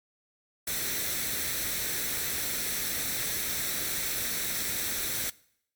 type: noise with comb filter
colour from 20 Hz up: white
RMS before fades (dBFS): -31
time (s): 0.67-5.3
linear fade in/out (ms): 5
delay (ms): 0.51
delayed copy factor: +0.55
effects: noise-tail reverb RT60 0.7 s tail -22 dB re dry + MP3 96 kbps